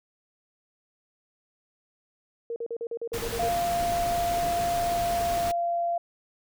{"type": "tone bursts", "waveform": "sine", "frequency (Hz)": 465.2, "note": "A#4", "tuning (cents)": -4, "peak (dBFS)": -29, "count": 10, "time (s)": [2.5, 3.488], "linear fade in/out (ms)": 2, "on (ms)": 61, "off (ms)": 42}
{"type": "noise", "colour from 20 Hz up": "pink", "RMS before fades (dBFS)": -34, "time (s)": [3.13, 5.52], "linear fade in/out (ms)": 10}
{"type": "tone with pitch glide", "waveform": "sine", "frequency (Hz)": [693, 687.8], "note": ["F5", "F5"], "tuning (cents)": [-14, -27], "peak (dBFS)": -24, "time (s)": [3.39, 5.98], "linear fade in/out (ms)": 5, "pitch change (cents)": -13, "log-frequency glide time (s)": [4.88, 5.76]}
{"effects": []}